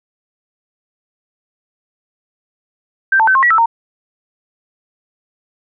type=tone with pitch steps; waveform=sine; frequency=1567 / 887 / 1533 / 1069 / 1931 / 1317 / 922 Hz; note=G6 / A5 / G6 / C6 / B6 / E6 / A#5; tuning=-1 / +14 / -39 / +37 / -39 / -2 / -19 cents; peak=-8 dBFS; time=3.12-3.659 s; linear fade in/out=5 ms; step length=77 ms; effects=none